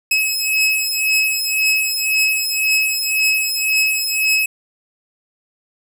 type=beating tone pair; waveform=sawtooth; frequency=2568 / 2569.9 Hz; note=E7 / E7; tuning=-46 / -45 cents; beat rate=1.9 Hz; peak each=-15 dBFS; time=0.11-4.46 s; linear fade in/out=5 ms; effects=none